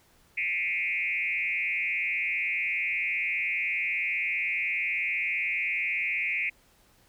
sine tone with frequency modulation, 2308 Hz, D7, 31 cents flat, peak -26 dBFS, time 0.37-6.5 s, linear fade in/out 10 ms, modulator 171 Hz, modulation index 1.5, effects pink hiss -62 dBFS RMS until 7.08 s

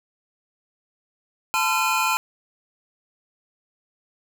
square tone cluster, 878 / 1021 / 1362 / 2458 Hz, A5 / C6 / F6 / D#7, -4 / -43 / -44 / -22 cents, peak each -26 dBFS, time 1.54-2.17 s, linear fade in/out 0 ms, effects none

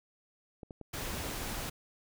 clicks, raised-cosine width 2 ms, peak -31 dBFS, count 6, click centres 0.632 / 0.708 / 0.813 / 1.009 / 1.136 / 1.252 s
pink noise, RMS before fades -38 dBFS, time 0.93-1.7 s, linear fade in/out 10 ms
effects none

